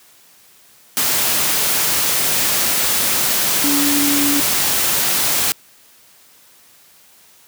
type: tone in noise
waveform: sine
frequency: 286.7 Hz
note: D4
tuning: 42 cents flat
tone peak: -17 dBFS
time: 3.64-4.4 s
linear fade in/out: 0 ms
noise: white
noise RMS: -17 dBFS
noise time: 0.97-5.52 s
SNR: -3 dB
effects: white hiss -49 dBFS RMS until 7.47 s + high-pass 80 Hz 12 dB/octave